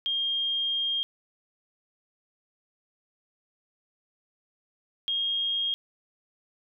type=tone pair in turn; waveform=sine; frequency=3220 / 3246 Hz; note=G7 / G#7; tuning=+46 / -40 cents; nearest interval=unison; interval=14 cents; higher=second; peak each=-25 dBFS; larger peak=neither; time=0.06-1.03 / 5.08-5.74 s; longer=first; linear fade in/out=0 ms; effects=none